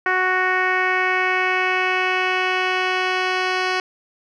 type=tone with low-pass filter sweep; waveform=10% pulse; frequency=370 Hz; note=F#4; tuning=in tune; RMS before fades=-20 dBFS; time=0.06-3.8 s; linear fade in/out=2 ms; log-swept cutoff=1800 to 3900 Hz; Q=2.5; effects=none